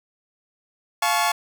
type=chord; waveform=sawtooth; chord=F augmented; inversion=none; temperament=equal with one note detuned; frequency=698.5 / 862.4 / 1108.7 Hz; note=F5 / A5 / C#6; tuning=0 / -35 / 0 cents; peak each=-20 / -19 / -20 dBFS; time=1.02-1.32 s; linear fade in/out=5 ms; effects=none